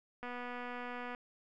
click train, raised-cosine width 0.5 ms, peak -29 dBFS, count 226, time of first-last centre 0.23-1.148 s, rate 245 Hz, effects none

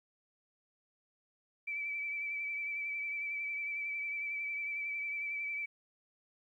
sine tone with vibrato, 2314 Hz, D7, 26 cents flat, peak -35 dBFS, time 1.67-5.66 s, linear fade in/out 10 ms, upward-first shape triangle, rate 11 Hz, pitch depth 33 cents each way, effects 12-bit

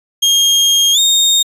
30% pulse tone with pitch glide, 3234 to 3693 Hz, G#7 to A#7, -47 to -17 cents, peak -6 dBFS, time 0.22-1.43 s, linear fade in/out 10 ms, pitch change +230 cents, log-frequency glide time 0.93-0.99 s, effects resampled to 32000 Hz

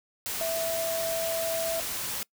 sine tone in noise, 659 Hz, E5, 1 cent flat, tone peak -28 dBFS, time 0.41-1.8 s, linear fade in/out 0 ms, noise white, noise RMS -33 dBFS, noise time 0.26-2.23 s, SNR +2 dB, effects noise-tail reverb RT60 0.1 s tail -24 dB re dry

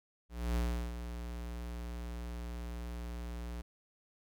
square tone with ADSR envelope, 59.2 Hz, A#1, 27 cents sharp, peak -30 dBFS, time 0.29-3.62 s, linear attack 270 ms, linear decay 360 ms, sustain -10 dB, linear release 12 ms, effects none

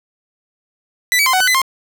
sawtooth tone with pitch steps, 1983 / 2279 / 1040 / 747 / 1501 / 2017 / 1059 Hz, B6 / C#7 / C6 / F#5 / F#6 / B6 / C6, +7 / +47 / -11 / +16 / +24 / +36 / +21 cents, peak -8 dBFS, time 1.12-1.617 s, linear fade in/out 0 ms, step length 71 ms, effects none

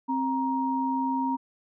sine tone pair together, 263.8 / 940 Hz, C4 / A#5, +14 / +14 cents, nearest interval octave + minor seventh, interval 2200 cents, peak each -27 / -27 dBFS, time 0.08-1.37 s, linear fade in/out 20 ms, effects none

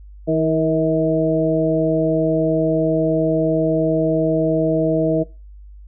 harmonic tone with a mistuned harmonic, 160 Hz, D#3, 49 cents sharp, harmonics 1 / 2 / 3 / 4, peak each -22 / -19 / -21 / -20 dBFS, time 0.27-5.24 s, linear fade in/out 20 ms, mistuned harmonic 3, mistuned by -31 cents, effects noise-tail reverb RT60 0.3 s tail -21 dB re dry + added 50 Hz sine -37 dBFS peak until 5.87 s

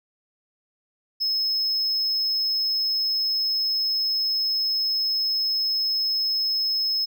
triangle tone, 5180 Hz, E8, 31 cents flat, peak -20 dBFS, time 1.2-7.06 s, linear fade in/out 20 ms, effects none

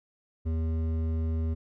triangle tone with hard clipping, 80.6 Hz, E2, 38 cents flat, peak -28 dBFS, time 0.45-1.55 s, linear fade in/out 20 ms, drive 14 dB, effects none

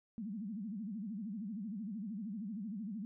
sine tone with vibrato, 209.1 Hz, G#3, 12 cents sharp, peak -39 dBFS, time 0.18-3.05 s, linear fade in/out 0 ms, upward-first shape sine, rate 13 Hz, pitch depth 200 cents each way, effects none

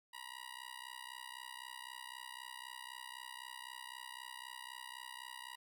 15% pulse tone with amplitude modulation, 960 Hz, B5, 49 cents flat, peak -37 dBFS, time 0.13-5.56 s, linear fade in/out 10 ms, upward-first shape sine, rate 63.9 Hz, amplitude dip 100%, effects none

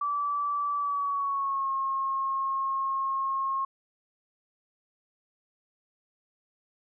sine tone with pitch glide, 1157 to 1079.5 Hz, D6 to C#6, -26 to -46 cents, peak -26 dBFS, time 0.01-3.65 s, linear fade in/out 5 ms, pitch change -120 cents, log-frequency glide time 0.77-1.71 s, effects none

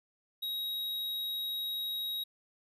square tone, 3807 Hz, A#7, 36 cents sharp, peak -34 dBFS, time 0.42-2.24 s, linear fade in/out 10 ms, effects resampled to 32000 Hz

